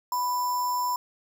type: tone with sample-and-hold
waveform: sine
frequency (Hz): 989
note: B5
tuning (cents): +2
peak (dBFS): -24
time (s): 0.12-0.96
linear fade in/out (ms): 2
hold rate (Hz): 6300
effects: none